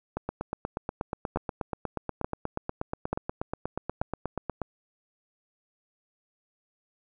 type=two click trains; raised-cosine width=1 ms; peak=-13 / -16 dBFS; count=4 / 38; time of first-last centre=1.36-4.015 / 0.17-4.617 s; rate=1.13 / 8.32 Hz; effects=none